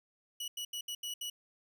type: tone bursts at uneven times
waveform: sawtooth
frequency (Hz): 2934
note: F#7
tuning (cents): -15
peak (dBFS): -34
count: 6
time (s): 0.4-0.48 / 0.57-0.65 / 0.73-0.81 / 0.88-0.95 / 1.03-1.14 / 1.21-1.3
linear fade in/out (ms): 5
effects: none